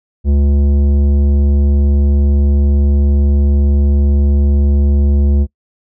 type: tone with tanh clipping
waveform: triangle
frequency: 71.1 Hz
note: C#2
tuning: 45 cents sharp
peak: -10 dBFS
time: 0.24-5.47 s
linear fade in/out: 50 ms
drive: 16 dB
effects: noise-tail reverb RT60 0.1 s tail -24 dB re dry